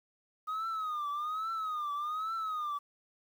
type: tone with vibrato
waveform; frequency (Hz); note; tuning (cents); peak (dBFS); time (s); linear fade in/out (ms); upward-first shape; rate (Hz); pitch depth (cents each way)
sine; 1244.5; D#6; 0; -30; 0.47-2.79; 20; triangle; 1.2; 140
effects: tanh soft clip ceiling -32 dBFS + 10-bit